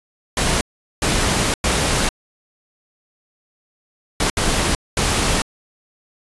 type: noise bursts at uneven times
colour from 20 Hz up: pink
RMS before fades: -18 dBFS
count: 6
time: 0.37-0.61 / 1.02-1.54 / 1.64-2.09 / 4.2-4.3 / 4.37-4.75 / 4.97-5.42 s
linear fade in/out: 2 ms
effects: resampled to 24000 Hz